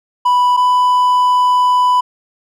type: tone pair in turn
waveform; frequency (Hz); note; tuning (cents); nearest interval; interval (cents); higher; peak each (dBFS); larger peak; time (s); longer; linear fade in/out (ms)
triangle; 987.8 / 994.7; B5 / B5; 0 / +12; unison; 12; second; -7; neither; 0.25-0.57 / 0.57-2.01; second; 10
effects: none